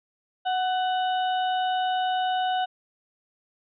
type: harmonic tone with a mistuned harmonic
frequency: 740 Hz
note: F#5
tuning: in tune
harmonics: 1 / 2 / 4 / 5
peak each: -23 / -34 / -35 / -40 dBFS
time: 0.45-2.66 s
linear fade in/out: 20 ms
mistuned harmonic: 2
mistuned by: +25 cents
effects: none